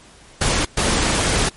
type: noise bursts at uneven times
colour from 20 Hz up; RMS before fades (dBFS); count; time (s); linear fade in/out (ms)
pink; -18; 2; 0.41-0.65 / 0.77-1.49; 5
effects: pink hiss -46 dBFS RMS until 1.56 s + MP3 48 kbps